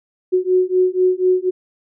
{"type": "beating tone pair", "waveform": "sine", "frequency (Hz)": [365.9, 370], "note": ["F#4", "F#4"], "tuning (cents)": [-19, 0], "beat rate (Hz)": 4.1, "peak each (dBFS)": -16, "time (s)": [0.32, 1.51], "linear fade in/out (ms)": 20, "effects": []}